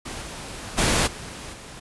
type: noise with level steps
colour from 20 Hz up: pink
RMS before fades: -34 / -36 / -20 / -37 / -41 dBFS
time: 0.05-1.8 s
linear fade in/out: 10 ms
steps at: 0.21 / 0.77 / 1.06 / 1.52 s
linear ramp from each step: 20 ms
effects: resampled to 24000 Hz